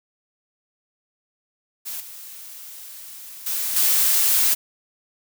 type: noise with level steps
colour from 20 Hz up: blue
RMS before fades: -31 / -39 / -25 / -18 dBFS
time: 1.85-4.55 s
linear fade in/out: 20 ms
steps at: 2 / 3.46 / 3.76 s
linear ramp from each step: 5 ms
effects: none